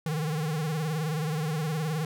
square tone with vibrato, 155.56 Hz, D#3, in tune, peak -28 dBFS, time 0.06-2.05 s, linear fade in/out 2 ms, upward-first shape sine, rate 19 Hz, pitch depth 100 cents each way, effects none

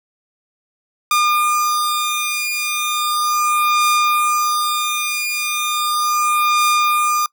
sawtooth beating tone pair, 1210 / 1210.36 Hz, D#6 / D#6, -49 / -48 cents, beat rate 0.36 Hz, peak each -15 dBFS, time 1.11-7.26 s, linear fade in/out 2 ms, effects noise-tail reverb RT60 0.1 s tail -23 dB re dry

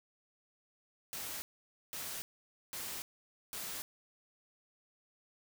white noise bursts, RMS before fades -42 dBFS, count 4, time 1.13-3.82 s, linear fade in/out 0 ms, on 290 ms, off 510 ms, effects none

